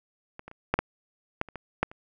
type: clicks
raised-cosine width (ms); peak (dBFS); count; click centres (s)
0.5; -25 / -27 / -30 / -8 / -8 / -11 / -29 / -22 / -8 / -29; 10; 0.394 / 0.48 / 0.514 / 0.74 / 0.79 / 1.414 / 1.487 / 1.557 / 1.83 / 1.915
effects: none